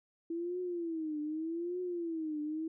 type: tone with vibrato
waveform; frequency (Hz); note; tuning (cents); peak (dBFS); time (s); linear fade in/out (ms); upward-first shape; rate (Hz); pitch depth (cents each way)
sine; 329.6; E4; 0; -34; 0.3-2.68; 5; triangle; 0.83; 180
effects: none